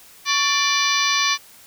harmonic tone with a mistuned harmonic, 589 Hz, D5, 5 cents sharp, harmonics 2 / 3 / 4 / 5 / 6 / 7 / 8 / 9 / 10, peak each -23 / -26 / -23 / -29 / -25 / -27 / -27 / -32 / -26 dBFS, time 0.25-1.38 s, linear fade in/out 50 ms, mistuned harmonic 2, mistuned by -90 cents, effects white hiss -47 dBFS RMS until 1.66 s

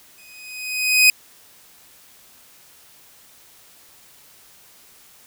sawtooth tone with exponential growth, 2505 Hz, D#7, 11 cents sharp, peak -5 dBFS, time 0.18-1.1 s, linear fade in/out 1 ms, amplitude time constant 200 ms, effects white hiss -50 dBFS RMS until 5.26 s

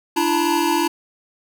square tone cluster, 296.1 / 338.3 / 883 / 957 Hz, D4 / E4 / A5 / A#5, +14 / +45 / +6 / +45 cents, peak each -24 / -21 / -24 / -24 dBFS, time 0.16-0.88 s, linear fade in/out 10 ms, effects none

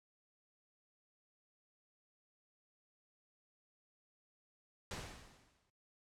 pink noise with exponential decay, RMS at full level -42 dBFS, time 4.91-5.7 s, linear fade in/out 1 ms, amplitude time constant 170 ms, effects noise-tail reverb RT60 0.1 s tail -17 dB re dry + low-pass 8000 Hz 12 dB/octave

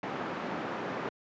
pink band-pass noise, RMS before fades -36 dBFS, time 0.03-1.09 s, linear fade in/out 2 ms, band 220 to 1600 Hz, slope 12 dB/octave, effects high-pass 100 Hz 12 dB/octave + resampled to 16000 Hz

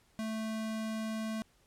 square tone, 220 Hz, A3, in tune, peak -35 dBFS, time 0.19-1.42 s, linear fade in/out 0 ms, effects pink hiss -68 dBFS RMS until 1.66 s + low-pass 12000 Hz 12 dB/octave

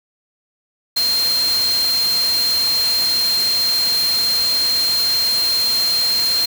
sine tone in noise, 4186 Hz, C8, in tune, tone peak -15 dBFS, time 0.96-6.46 s, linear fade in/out 10 ms, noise white, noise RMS -25 dBFS, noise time 0.96-6.46 s, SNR +7 dB, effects none

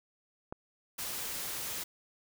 click, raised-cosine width 1 ms, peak -25 dBFS, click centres 0.525 s
white noise, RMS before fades -38 dBFS, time 0.98-1.84 s, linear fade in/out 10 ms
effects none

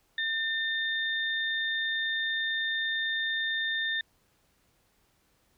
sine tone pair together, 1800 / 3629 Hz, A6 / A#7, +39 / -47 cents, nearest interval octave, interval 1214 cents, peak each -29 / -32 dBFS, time 0.18-4.01 s, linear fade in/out 2 ms, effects pink hiss -69 dBFS RMS until 5.57 s

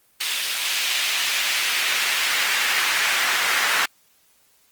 brown noise with high-pass filter sweep, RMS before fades -22 dBFS, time 0.2-3.86 s, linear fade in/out 10 ms, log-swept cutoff 3100 to 1600 Hz, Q 1.4, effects white hiss -60 dBFS RMS until 4.71 s + Opus 24 kbps

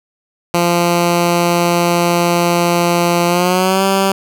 10% pulse tone with pitch glide, 172.9 to 194.07 Hz, F3 to G3, -17 to -17 cents, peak -3 dBFS, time 0.54-4.12 s, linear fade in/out 2 ms, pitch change +200 cents, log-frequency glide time 3.27-3.84 s, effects none

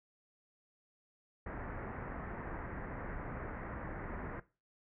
pink low-pass noise, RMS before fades -43 dBFS, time 1.46-4.4 s, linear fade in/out 5 ms, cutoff 2000 Hz, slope 48 dB/octave, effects noise-tail reverb RT60 0.3 s tail -17 dB re dry

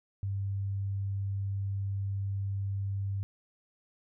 sine tone, 98.6 Hz, G2, 11 cents sharp, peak -30 dBFS, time 0.23-3.23 s, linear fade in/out 0 ms, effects none

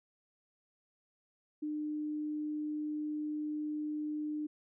sine tone, 301.8 Hz, D4, 47 cents sharp, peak -34 dBFS, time 1.62-4.47 s, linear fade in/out 10 ms, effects none

